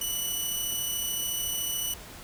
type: tone with amplitude modulation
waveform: 10% pulse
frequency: 2960 Hz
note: F#7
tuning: in tune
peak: -19 dBFS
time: 0.01-1.94 s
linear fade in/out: 5 ms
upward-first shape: sine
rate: 33.8 Hz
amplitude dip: 30%
effects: pink hiss -45 dBFS RMS until 2.23 s